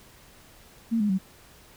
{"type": "tone with pitch steps", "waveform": "sine", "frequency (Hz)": [228.2, 208.1, 189.69], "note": ["A#3", "G#3", "F#3"], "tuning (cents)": [-37, 4, 43], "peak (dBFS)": -21, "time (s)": [0.91, 1.186], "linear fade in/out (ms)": 20, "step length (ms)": 92, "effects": ["pink hiss -53 dBFS RMS until 1.76 s"]}